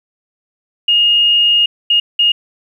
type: tone bursts at uneven times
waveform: sine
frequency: 2851 Hz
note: F7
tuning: 35 cents sharp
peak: -8 dBFS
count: 3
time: 0.88-1.66 / 1.9-2 / 2.19-2.32 s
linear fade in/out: 5 ms
effects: 8-bit